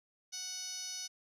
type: tone with band-pass filter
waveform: 10% pulse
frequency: 740 Hz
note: F#5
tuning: in tune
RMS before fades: -42 dBFS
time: 0.32-1.08 s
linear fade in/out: 20 ms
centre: 6100 Hz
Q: 6
effects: none